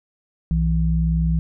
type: tone pair together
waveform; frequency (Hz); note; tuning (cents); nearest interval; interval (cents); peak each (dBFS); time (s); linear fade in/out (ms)
sine; 61.74 / 163.31; B1 / E3; 0 / -16; octave + perfect fourth; 1684; -19; 0.51-1.39; 0
effects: none

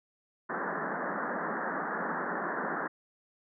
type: band-pass noise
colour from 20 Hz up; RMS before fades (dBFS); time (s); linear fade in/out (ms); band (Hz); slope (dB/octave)
white; -34; 0.49-2.88; 10; 160 to 1800; 96
effects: none

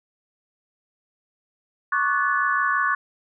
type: chord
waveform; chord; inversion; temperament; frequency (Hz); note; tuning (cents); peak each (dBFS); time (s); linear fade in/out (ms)
sine; D major seventh; third; equal with one note detuned; 1108.7 / 1174.7 / 1480 / 1726.8; C#6 / D6 / F#6 / A6; 0 / 0 / 0 / -33; -23 / -28 / -24 / -25; 1.92-2.95; 5
effects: none

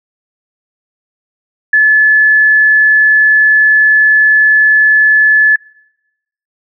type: tone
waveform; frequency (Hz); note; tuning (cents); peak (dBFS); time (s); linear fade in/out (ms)
sine; 1725; A6; -35; -4; 1.73-5.56; 5
effects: noise-tail reverb RT60 0.9 s tail -23 dB re dry

